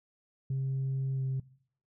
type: tone with pitch glide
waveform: sine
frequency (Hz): 133.9 to 132.36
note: C3 to C3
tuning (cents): +40 to +20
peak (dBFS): -27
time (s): 0.5-1.4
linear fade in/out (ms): 5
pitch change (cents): -20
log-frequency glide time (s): 1.14-1.22
effects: noise-tail reverb RT60 0.6 s tail -22 dB re dry + tanh soft clip ceiling -27 dBFS